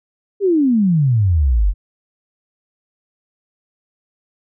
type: exponential sweep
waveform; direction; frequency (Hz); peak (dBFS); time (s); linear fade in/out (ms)
sine; down; 416.1 to 42.96; -11; 0.4-1.74; 50
effects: none